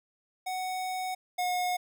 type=tone pair in turn; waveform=square; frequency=743 / 723.1 Hz; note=F#5 / F#5; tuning=+7 / -40 cents; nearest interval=unison; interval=47 cents; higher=first; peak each=-32 / -28 dBFS; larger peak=second; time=0.46-1.15 / 1.38-1.77 s; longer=first; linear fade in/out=10 ms; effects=none